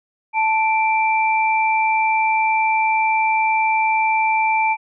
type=tone pair together; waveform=sine; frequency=880 / 2349 Hz; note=A5 / D7; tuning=0 / 0 cents; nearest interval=octave + perfect fourth; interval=1700 cents; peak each=-16 / -20 dBFS; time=0.33-4.77 s; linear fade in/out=50 ms; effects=none